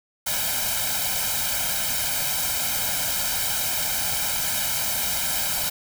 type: noise with comb filter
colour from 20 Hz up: white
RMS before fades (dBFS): -25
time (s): 0.26-5.7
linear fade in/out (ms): 10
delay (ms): 1.3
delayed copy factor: +0.9
effects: none